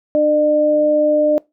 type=tone pair together; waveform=sine; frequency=299.8 / 602.6 Hz; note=D4 / D5; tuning=+36 / +44 cents; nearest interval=octave; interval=1208 cents; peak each=-18 / -12 dBFS; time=0.15-1.38 s; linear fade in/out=0 ms; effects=noise-tail reverb RT60 0.2 s tail -22 dB re dry